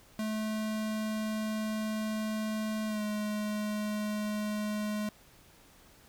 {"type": "tone with pitch glide", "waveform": "square", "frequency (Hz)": [216.4, 210.8], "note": ["A3", "G#3"], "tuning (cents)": [-29, 26], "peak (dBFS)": -32, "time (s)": [0.19, 5.09], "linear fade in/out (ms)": 2, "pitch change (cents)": -45, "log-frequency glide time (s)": [2.87, 3.02], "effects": ["pink hiss -59 dBFS RMS until 6.08 s"]}